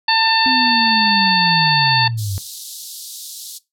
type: harmonic tone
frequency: 895 Hz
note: A5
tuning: 29 cents sharp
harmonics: 1 / 2 / 3 / 4 / 5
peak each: -16 / -19 / -22 / -23 / -16 dBFS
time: 0.08-2.08 s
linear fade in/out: 5 ms
type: linear sweep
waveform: sine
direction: down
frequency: 261.6 to 93.4 Hz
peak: -20 dBFS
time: 0.46-2.38 s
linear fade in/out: 0 ms
type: band-pass noise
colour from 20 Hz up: pink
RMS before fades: -33 dBFS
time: 2.17-3.59 s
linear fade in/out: 20 ms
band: 3700 to 15000 Hz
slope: 48 dB/octave
effects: noise-tail reverb RT60 0.2 s tail -19 dB re dry